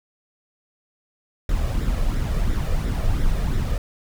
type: noise with flanger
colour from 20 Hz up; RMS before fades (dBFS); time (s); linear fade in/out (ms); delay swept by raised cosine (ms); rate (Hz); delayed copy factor
brown; -21; 1.49-3.78; 2; 0.54 to 1.74; 2.9; +0.5
effects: none